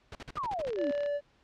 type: noise bursts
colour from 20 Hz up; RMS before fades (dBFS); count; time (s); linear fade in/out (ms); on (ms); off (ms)
pink; -42; 8; 0.12-0.697; 2; 31; 47
type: exponential sweep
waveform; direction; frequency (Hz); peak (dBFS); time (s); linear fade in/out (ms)
sine; down; 1244.5 to 260.4; -31; 0.37-0.91; 0
type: click train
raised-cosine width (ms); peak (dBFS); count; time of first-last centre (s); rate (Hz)
0.2; -27; 16; 0.65-1.061; 36.5
type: tone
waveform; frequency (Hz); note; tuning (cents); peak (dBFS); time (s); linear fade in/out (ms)
triangle; 578; D5; -28; -27; 0.76-1.21; 50
effects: pink hiss -66 dBFS RMS until 1.43 s + low-pass 4000 Hz 12 dB/octave